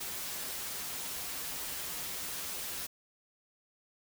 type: noise with comb filter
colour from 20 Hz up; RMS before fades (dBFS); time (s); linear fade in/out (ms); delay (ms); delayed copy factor
white; -39; 0-2.87; 10; 9.1; -0.55
effects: none